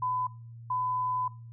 sine tone bursts at uneven times, 1005 Hz, B5, 30 cents sharp, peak -27 dBFS, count 2, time 0.02-0.27 / 0.7-1.28 s, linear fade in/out 5 ms, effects noise-tail reverb RT60 0.4 s tail -22 dB re dry + added 116 Hz sine -43 dBFS peak until 1.52 s

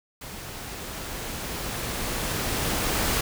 pink noise with level ramp, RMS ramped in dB -39 to -24 dBFS, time 0.21-3.21 s, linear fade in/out 5 ms, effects none

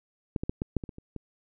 clicks, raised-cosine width 3 ms, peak -15 / -18 / -15 / -16 / -12 / -23 / -27 / -30 / -23 dBFS, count 9, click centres 0.362 / 0.435 / 0.495 / 0.619 / 0.767 / 0.838 / 0.892 / 0.984 / 1.163 s, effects none

